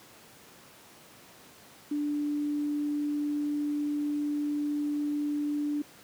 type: tone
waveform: sine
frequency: 293.7 Hz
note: D4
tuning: in tune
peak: -27 dBFS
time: 1.91-5.82 s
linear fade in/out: 5 ms
effects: pink hiss -53 dBFS RMS until 6.03 s + high-pass 150 Hz 12 dB/octave